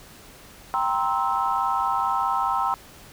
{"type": "chord", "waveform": "sine", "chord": "C dominant seventh", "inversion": "second", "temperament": "just", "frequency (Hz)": [784.9, 941.9, 1046.5, 1308.1], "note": ["G5", "Bb5", "C6", "E6"], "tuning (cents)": [2, 18, 0, -14], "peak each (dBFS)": -26, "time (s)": [0.74, 2.74], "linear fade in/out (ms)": 0, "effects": ["tanh soft clip ceiling -10 dBFS", "pink hiss -47 dBFS RMS until 3.12 s"]}